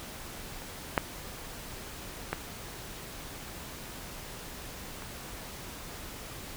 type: clicks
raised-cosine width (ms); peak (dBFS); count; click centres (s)
0.5; -28 / -8 / -14 / -26; 4; 0.62 / 0.978 / 2.33 / 5.022
effects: pink hiss -43 dBFS RMS until 6.56 s